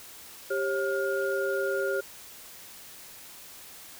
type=tone cluster; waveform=sine; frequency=393.5 / 543 / 1419 Hz; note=G4 / C#5 / F6; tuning=+7 / -36 / +27 cents; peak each=-29 / -30 / -32 dBFS; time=0.5-2.01 s; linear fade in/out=10 ms; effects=white hiss -47 dBFS RMS until 3.99 s